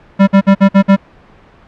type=tone bursts; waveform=square; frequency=196 Hz; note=G3; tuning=in tune; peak=-4 dBFS; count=6; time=0.19-0.965 s; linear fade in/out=20 ms; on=85 ms; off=53 ms; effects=pink hiss -43 dBFS RMS until 1.67 s + low-pass 2000 Hz 12 dB/octave